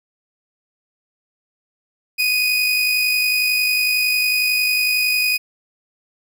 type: tone with amplitude modulation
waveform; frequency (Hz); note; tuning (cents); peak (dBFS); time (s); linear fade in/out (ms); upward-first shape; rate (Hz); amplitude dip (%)
30% pulse; 2489; D#7; 0; -12; 2.18-5.38; 20; sine; 51; 30
effects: none